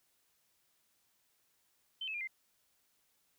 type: tone with pitch steps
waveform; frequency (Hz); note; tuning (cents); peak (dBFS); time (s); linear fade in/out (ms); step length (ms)
sine; 3082 / 2594 / 2405 / 2087; G7 / E7 / D7 / C7; -30 / -28 / +41 / -5; -37; 2.01-2.274; 5; 66
effects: white hiss -75 dBFS RMS until 3.38 s